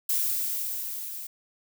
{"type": "noise with level ramp", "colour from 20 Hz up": "violet", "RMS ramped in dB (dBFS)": [-25, -38], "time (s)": [0.09, 1.27], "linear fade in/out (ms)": 5, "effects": []}